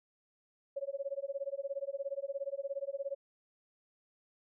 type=tone with tremolo; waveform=sine; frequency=554.4 Hz; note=C#5; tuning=in tune; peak=-32 dBFS; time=0.76-3.15 s; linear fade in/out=10 ms; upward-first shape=sine; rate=17 Hz; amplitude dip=100%; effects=none